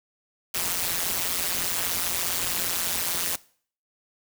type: noise with amplitude modulation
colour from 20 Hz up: white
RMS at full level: -23 dBFS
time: 0.54-3.36 s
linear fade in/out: 5 ms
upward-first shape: sine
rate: 175 Hz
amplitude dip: 100%
effects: noise-tail reverb RT60 0.5 s tail -21 dB re dry